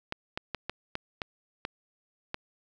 clicks, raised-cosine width 0.3 ms, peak -16 dBFS, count 8, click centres 0.124 / 0.375 / 0.547 / 0.696 / 0.954 / 1.218 / 1.651 / 2.344 s, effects none

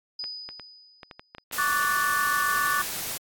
sine tone with exponential decay, 4978 Hz, D#8, in tune, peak -30 dBFS, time 0.19-1.44 s, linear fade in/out 5 ms, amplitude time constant 270 ms
clicks, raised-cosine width 0.3 ms, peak -24 dBFS, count 12, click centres 0.241 / 0.49 / 0.597 / 1.032 / 1.112 / 1.195 / 1.349 / 1.383 / 1.513 / 1.565 / 1.674 / 1.849 s
white noise, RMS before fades -32 dBFS, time 1.52-3.18 s, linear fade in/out 10 ms
sine chord, D major seventh, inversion third, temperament equal with one note detuned, 1127.5 / 1174.7 / 1480 / 1760 Hz, C#6 / D6 / F#6 / A6, +29 / 0 / 0 / 0 cents, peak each -28 dBFS, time 1.58-2.82 s, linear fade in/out 5 ms
effects AAC 64 kbps

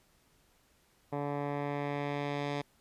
10% pulse tone with low-pass filter sweep, 143.9 Hz, D3, 35 cents flat, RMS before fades -35 dBFS, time 1.12-2.62 s, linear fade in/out 10 ms, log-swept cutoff 1100 to 4300 Hz, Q 1, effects pink hiss -68 dBFS RMS until 2.8 s + resampled to 32000 Hz

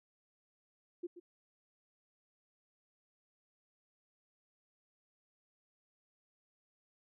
sine tone with echo, 350.1 Hz, F4, 4 cents sharp, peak -37 dBFS, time 1.03-1.07 s, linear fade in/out 10 ms, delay 130 ms, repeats 1, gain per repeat -12 dB, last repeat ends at 1.2 s, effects none

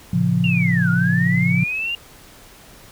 sine chord, Bb minor, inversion none, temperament equal with one note detuned, 113.88 / 138.59 / 174.61 Hz, Bb2 / Db3 / F3, -40 / 0 / 0 cents, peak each -22 / -21 / -17 dBFS, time 0.13-1.64 s, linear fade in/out 5 ms
sine linear two-way sweep, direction down then up, 2826 to 1396.9 to 2826 Hz, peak -21 dBFS, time 0.44-1.95 s, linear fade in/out 2 ms, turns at 0.9 s
effects pink hiss -45 dBFS RMS until 2.91 s

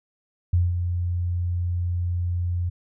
sine tone with ADSR envelope, 88 Hz, F2, 14 cents sharp, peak -15 dBFS, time 0.53-2.7 s, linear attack 6 ms, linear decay 190 ms, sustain -7 dB, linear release 15 ms, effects none

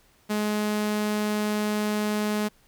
sawtooth tone, 210.7 Hz, G#3, 25 cents sharp, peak -20 dBFS, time 0.29-2.49 s, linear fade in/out 20 ms, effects pink hiss -61 dBFS RMS until 2.67 s

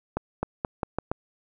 accelerating click train, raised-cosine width 1 ms, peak -12 dBFS, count 6, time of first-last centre 0.17-1.115 s, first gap 260 ms, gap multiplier 0.84, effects none

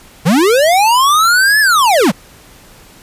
square linear two-way sweep, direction up then down, 140 to 1760 to 140 Hz, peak -8 dBFS, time 0.25-2.12 s, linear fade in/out 20 ms, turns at 1.6 s, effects pink hiss -41 dBFS RMS until 3.02 s + resampled to 32000 Hz

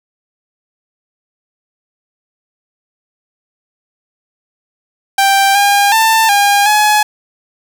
sawtooth tone with pitch steps, 786 / 807 / 891 / 809 / 845 Hz, G5 / G#5 / A5 / G#5 / G#5, +4 / -50 / +22 / -46 / +30 cents, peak -4 dBFS, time 5.18-7.03 s, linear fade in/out 5 ms, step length 370 ms, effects 7-bit

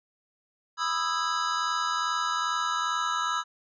square chord, E major seventh, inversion second, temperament just, 988.9 / 1236.1 / 1318.5 / 1648.1 Hz, B5 / D#6 / E6 / G#6, +2 / -12 / 0 / -14 cents, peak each -33 / -33 / -30 / -35 dBFS, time 0.77-3.44 s, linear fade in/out 50 ms, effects resampled to 16000 Hz

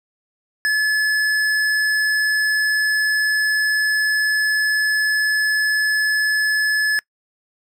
sine tone with tanh clipping, 1718 Hz, A6, 42 cents flat, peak -17 dBFS, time 0.65-6.99 s, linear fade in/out 0 ms, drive 14 dB, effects noise-tail reverb RT60 0.1 s tail -25 dB re dry

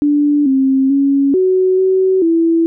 sine tone with pitch steps, 292.2 / 266.9 / 277.4 / 372.6 / 377.2 / 330.9 Hz, D4 / C4 / C#4 / F#4 / F#4 / E4, -9 / +35 / +1 / +12 / +33 / +7 cents, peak -9 dBFS, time 0.02-2.66 s, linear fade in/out 0 ms, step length 440 ms, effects none

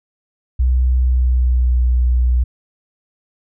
sine tone with pitch glide, 63 to 61.45 Hz, B1 to B1, +35 to -8 cents, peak -11 dBFS, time 0.59-2.44 s, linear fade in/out 10 ms, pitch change -43 cents, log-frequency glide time 0.97-1.84 s, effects none

